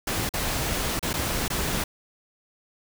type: noise with dropouts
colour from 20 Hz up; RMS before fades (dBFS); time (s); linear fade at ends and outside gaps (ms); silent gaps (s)
pink; -27; 0.07-1.84; 5; 0.292-0.337 / 0.994-1.027 / 1.131-1.138 / 1.481-1.501
effects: none